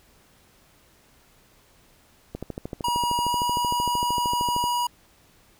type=click train; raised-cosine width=2 ms; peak=-18 dBFS; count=31; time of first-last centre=2.35-4.64 s; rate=13.1 Hz
type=tone with pitch glide; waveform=square; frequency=960 to 966.7 Hz; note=B5 to B5; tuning=-49 to -37 cents; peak=-23 dBFS; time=2.84-4.87 s; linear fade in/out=5 ms; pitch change=+12 cents; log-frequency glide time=3.26-3.35 s
effects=pink hiss -58 dBFS RMS until 5.59 s